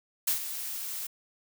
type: noise with ADSR envelope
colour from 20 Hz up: blue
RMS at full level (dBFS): -25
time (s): 0.27-1.07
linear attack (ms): 9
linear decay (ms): 110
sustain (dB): -11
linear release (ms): 7
effects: none